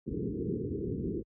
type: low-pass noise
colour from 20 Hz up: white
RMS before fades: -34 dBFS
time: 0.06-1.23 s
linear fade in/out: 20 ms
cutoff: 450 Hz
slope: 96 dB/octave
effects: high-pass 60 Hz 12 dB/octave

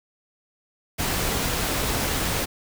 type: noise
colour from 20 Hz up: pink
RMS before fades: -25 dBFS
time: 0.98-2.46 s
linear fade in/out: 20 ms
effects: none

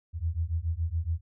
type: beating tone pair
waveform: sine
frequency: 79.4 / 86.5 Hz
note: D#2 / F2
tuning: +36 / -16 cents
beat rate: 7.1 Hz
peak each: -30 dBFS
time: 0.13-1.21 s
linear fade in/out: 50 ms
effects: none

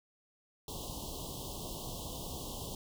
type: band-stop noise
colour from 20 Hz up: pink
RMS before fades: -42 dBFS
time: 0.68-2.75 s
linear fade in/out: 2 ms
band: 1100 to 2900 Hz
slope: 96 dB/octave
effects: none

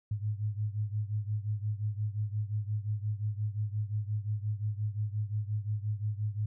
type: beating tone pair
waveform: sine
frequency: 103.83 / 109.53 Hz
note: G#2 / A2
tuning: 0 / -7 cents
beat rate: 5.7 Hz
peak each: -32 / -35 dBFS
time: 0.11-6.46 s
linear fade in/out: 5 ms
effects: none

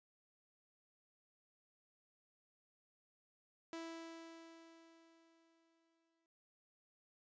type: tone with exponential decay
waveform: sawtooth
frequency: 329.6 Hz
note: E4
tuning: in tune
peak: -40 dBFS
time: 3.73-6.26 s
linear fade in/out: 1 ms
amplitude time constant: 550 ms
effects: noise-tail reverb RT60 0.1 s tail -26 dB re dry + resampled to 16000 Hz

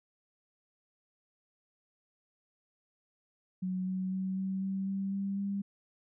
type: tone with pitch steps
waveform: sine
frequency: 185 / 186.93 / 188.89 / 190.86 / 192.86 / 194.87 / 196.91 / 198.97 Hz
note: F#3 / F#3 / F#3 / G3 / G3 / G3 / G3 / G3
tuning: 0 / +18 / +36 / -46 / -28 / -10 / +8 / +26 cents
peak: -31 dBFS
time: 3.62-5.62 s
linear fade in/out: 10 ms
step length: 250 ms
effects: none

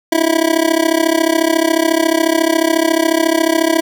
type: tone with amplitude modulation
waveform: 25% pulse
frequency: 326.4 Hz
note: E4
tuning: 17 cents flat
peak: -4 dBFS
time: 0.12-3.81 s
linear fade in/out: 5 ms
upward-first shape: sine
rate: 34.1 Hz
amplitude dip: 90%
effects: none

